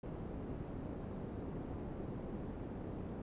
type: low-pass noise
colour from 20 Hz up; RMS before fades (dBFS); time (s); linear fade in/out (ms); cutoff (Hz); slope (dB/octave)
white; -44; 0.03-3.22; 5; 310; 12
effects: resampled to 8000 Hz